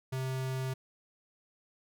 square tone, 131 Hz, C3, 2 cents sharp, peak -33 dBFS, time 0.12-0.74 s, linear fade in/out 10 ms, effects none

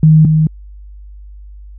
sine tone pair in turn, 156.4 / 156.4 Hz, D#3 / D#3, +9 / +9 cents, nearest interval unison, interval 0 cents, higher neither, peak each -3 / -7 dBFS, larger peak first, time 0.03-0.25 / 0.25-0.47 s, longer neither, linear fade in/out 2 ms, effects added 50 Hz sine -31 dBFS peak until 1.78 s

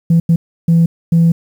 sine tone bursts at uneven times, 166.8 Hz, E3, 21 cents sharp, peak -5 dBFS, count 4, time 0.1-0.2 / 0.29-0.36 / 0.68-0.86 / 1.12-1.32 s, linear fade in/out 5 ms, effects tanh soft clip ceiling -4 dBFS + 7-bit

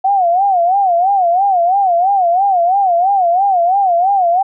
sine tone with vibrato, 740 Hz, F#5, in tune, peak -9 dBFS, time 0.04-4.43 s, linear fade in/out 10 ms, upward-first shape sine, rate 3 Hz, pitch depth 150 cents each way, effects none

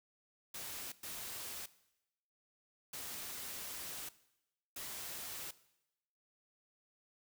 white noise bursts at uneven times, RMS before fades -45 dBFS, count 4, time 0.54-0.92 / 1.03-1.66 / 2.93-4.09 / 4.76-5.51 s, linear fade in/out 5 ms, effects noise-tail reverb RT60 0.9 s tail -18 dB re dry

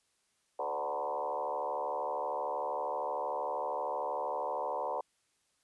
sine tone with frequency modulation, 740 Hz, F#5, in tune, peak -32 dBFS, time 0.59-5.01 s, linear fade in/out 5 ms, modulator 72.9 Hz, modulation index 3.8, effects white hiss -75 dBFS RMS until 5.63 s + resampled to 24000 Hz

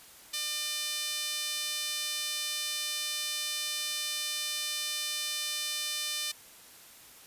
sawtooth tone with high-pass filter, 600 Hz, D5, 37 cents sharp, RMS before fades -34 dBFS, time 0.33-6.32 s, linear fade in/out 10 ms, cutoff 3600 Hz, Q 1.2, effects white hiss -53 dBFS RMS until 7.26 s + resampled to 32000 Hz

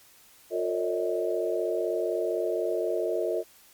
sine tone cluster, 356.9 / 452.6 / 552 / 584 / 636 Hz, F4 / A4 / C#5 / D5 / D#5, +38 / +49 / -7 / -10 / +38 cents, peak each -30 / -30 / -36 / -37 / -30 dBFS, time 0.5-3.44 s, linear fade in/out 50 ms, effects white hiss -56 dBFS RMS until 3.73 s + MP3 96 kbps

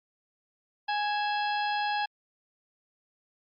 harmonic tone with a mistuned harmonic, 830.6 Hz, G#5, in tune, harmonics 1 / 2 / 3 / 4 / 5 / 6, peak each -28 / -34 / -38 / -40 / -42 / -44 dBFS, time 0.88-2.06 s, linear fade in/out 10 ms, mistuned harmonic 3, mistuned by +100 cents, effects Opus 48 kbps

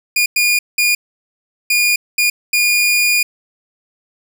sawtooth tone bursts at uneven times, 2433 Hz, D#7, 39 cents flat, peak -8 dBFS, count 6, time 0.16-0.26 / 0.36-0.59 / 0.78-0.95 / 1.7-1.96 / 2.18-2.3 / 2.53-3.23 s, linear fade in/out 5 ms, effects none

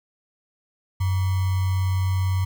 sine tone with sample-and-hold, 93.8 Hz, F#2, 24 cents sharp, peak -19 dBFS, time 1-2.45 s, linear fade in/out 10 ms, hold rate 1050 Hz, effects none

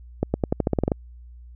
accelerating click train, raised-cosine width 2 ms, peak -7 dBFS, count 11, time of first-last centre 0.23-0.918 s, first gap 110 ms, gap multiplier 0.89, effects added 60 Hz sine -41 dBFS peak until 1.55 s

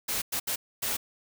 white noise bursts at uneven times, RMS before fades -30 dBFS, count 4, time 0.08-0.22 / 0.32-0.4 / 0.47-0.56 / 0.82-0.97 s, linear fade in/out 10 ms, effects none

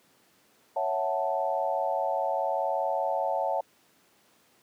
sine chord, F# minor seventh, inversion second, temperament equal, 554.4 / 659.3 / 740 / 880 Hz, C#5 / E5 / F#5 / A5, 0 / 0 / 0 / 0 cents, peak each -31 dBFS, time 0.76-3.61 s, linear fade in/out 5 ms, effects pink hiss -63 dBFS RMS until 4.62 s + high-pass 200 Hz 12 dB/octave

